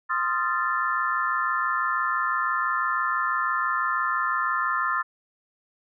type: chord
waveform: sine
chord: F dominant seventh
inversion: second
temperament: equal with one note detuned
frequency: 1046.5 / 1244.5 / 1370.5 / 1760 Hz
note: C6 / Eb6 / F6 / A6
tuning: 0 / 0 / -33 / 0 cents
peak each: -28 dBFS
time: 0.09-5.03 s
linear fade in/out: 20 ms
effects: none